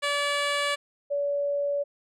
10% pulse / sine tone pair in turn, 575 / 571 Hz, D5 / D5, -37 / -49 cents, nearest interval unison, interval 12 cents, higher first, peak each -16 / -24 dBFS, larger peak first, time 0.02-0.76 / 1.1-1.84 s, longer neither, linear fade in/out 20 ms, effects low-pass 8000 Hz 12 dB/octave

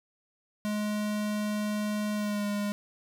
square tone with pitch glide, 210 to 205.3 Hz, G#3 to G#3, +19 to -20 cents, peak -29 dBFS, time 0.65-2.72 s, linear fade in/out 0 ms, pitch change -39 cents, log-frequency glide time 2.15-2.46 s, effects none

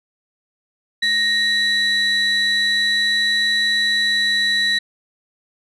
sine tone pair together, 1864.7 / 3943 Hz, A#6 / B7, 0 / -4 cents, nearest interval octave + minor second, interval 1296 cents, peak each -16 dBFS, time 1.02-4.79 s, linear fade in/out 10 ms, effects tanh soft clip ceiling -12 dBFS

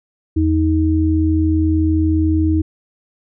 sine tone pair together, 83.2 / 314.8 Hz, E2 / D#4, +17 / +20 cents, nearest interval octave + major seventh, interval 2303 cents, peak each -15 dBFS, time 0.36-2.62 s, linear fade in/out 10 ms, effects none

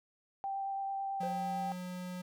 sine tone with vibrato, 784 Hz, G5, in tune, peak -34 dBFS, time 0.44-1.72 s, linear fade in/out 0 ms, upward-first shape sine, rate 9 Hz, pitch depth 8 cents each way
square tone, 181 Hz, F#3, 38 cents flat, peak -40 dBFS, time 1.2-2.22 s, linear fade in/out 10 ms
triangle tone with exponential decay, 523.3 Hz, C5, in tune, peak -33 dBFS, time 1.23-1.49 s, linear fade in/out 2 ms, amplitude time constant 56 ms
effects none

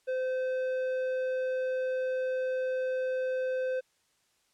square tone with low-pass filter, 515 Hz, C5, 28 cents flat, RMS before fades -31 dBFS, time 0.07-3.81 s, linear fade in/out 20 ms, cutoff 1600 Hz, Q 0.57, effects white hiss -71 dBFS RMS until 4.53 s + low-pass 9000 Hz 12 dB/octave

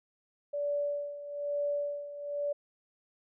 sine tone with tremolo, 578 Hz, D5, 28 cents flat, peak -28 dBFS, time 0.53-2.53 s, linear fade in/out 10 ms, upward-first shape sine, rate 1.1 Hz, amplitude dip 75%, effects none

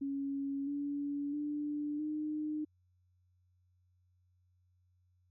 sine tone with pitch steps, 277.2 / 286 / 295 / 304.4 Hz, C#4 / D4 / D4 / D#4, 0 / -46 / +8 / -38 cents, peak -34 dBFS, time 0.01-2.65 s, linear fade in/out 10 ms, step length 660 ms, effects added 90 Hz sine -69 dBFS peak until 5.3 s

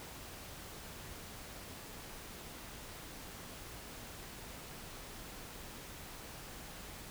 silence, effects pink hiss -49 dBFS RMS until 7.1 s

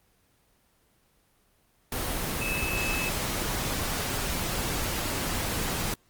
sine tone in noise, 2600 Hz, E7, 24 cents flat, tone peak -30 dBFS, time 2.41-3.09 s, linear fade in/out 2 ms, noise pink, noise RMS -30 dBFS, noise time 1.92-5.94 s, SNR -3 dB, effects pink hiss -66 dBFS RMS until 6.09 s + Opus 24 kbps

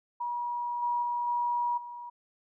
sine tone with level steps, 961 Hz, B5, 48 cents flat, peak -30 / -26 / -28 / -26 / -39 dBFS, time 0.2-2.1 s, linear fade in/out 10 ms, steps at 0.82 / 1.02 / 1.27 / 1.77 s, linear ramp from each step 10 ms, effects none

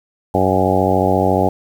harmonic tone with a mistuned harmonic, 94.2 Hz, F#2, 32 cents sharp, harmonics 1 / 2 / 3 / 4 / 5 / 6 / 7 / 8 / 9, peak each -21 / -21 / -21 / -21 / -21 / -21 / -21 / -21 / -21 dBFS, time 0.34-1.49 s, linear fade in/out 5 ms, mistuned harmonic 9, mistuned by -34 cents, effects 7-bit

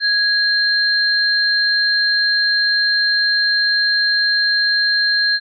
sine tone pair together, 1657 / 4172 Hz, G#6 / C8, -4 / -6 cents, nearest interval octave + major third, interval 1598 cents, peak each -16 dBFS, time 0-5.4 s, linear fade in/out 50 ms, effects none

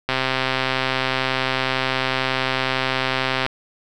click train, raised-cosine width 0.3 ms, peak -4 dBFS, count 443, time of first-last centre 0.09-3.464 s, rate 131 Hz, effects none

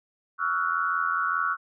sine tone cluster, 1127 / 1309 / 1391 / 1476 Hz, C#6 / E6 / F6 / F#6, +28 / -13 / -7 / -5 cents, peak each -29 dBFS, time 0.38-1.57 s, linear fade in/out 50 ms, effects none

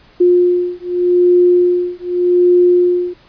sine beating tone pair, 355.3 / 356.14 Hz, F4 / F4, +30 / +34 cents, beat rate 0.84 Hz, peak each -12 dBFS, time 0.2-3.14 s, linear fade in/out 10 ms, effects pink hiss -47 dBFS RMS until 3.28 s + resampled to 11025 Hz

